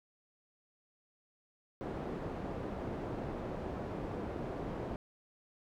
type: low-pass noise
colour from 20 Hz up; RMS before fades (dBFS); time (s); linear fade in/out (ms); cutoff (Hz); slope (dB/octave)
white; -40; 1.81-4.96; 0; 510; 12
effects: none